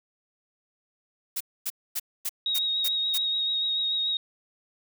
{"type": "noise bursts", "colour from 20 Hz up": "blue", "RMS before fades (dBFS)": -29, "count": 7, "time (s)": [1.36, 3.182], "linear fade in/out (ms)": 10, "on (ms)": 46, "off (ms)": 250}
{"type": "tone with vibrato", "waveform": "sine", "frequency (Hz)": 3769, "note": "A#7", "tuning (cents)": 18, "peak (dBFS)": -24, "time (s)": [2.46, 4.17], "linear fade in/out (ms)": 2, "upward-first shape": "sine", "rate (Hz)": 6.9, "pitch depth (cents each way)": 21}
{"effects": []}